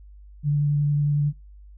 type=tone with vibrato; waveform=sine; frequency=145.9 Hz; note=D3; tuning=11 cents flat; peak=-18 dBFS; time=0.43-1.33 s; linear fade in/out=50 ms; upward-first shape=triangle; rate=11 Hz; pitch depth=14 cents each way; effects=noise-tail reverb RT60 0.2 s tail -24 dB re dry + added 50 Hz sine -43 dBFS peak until 1.77 s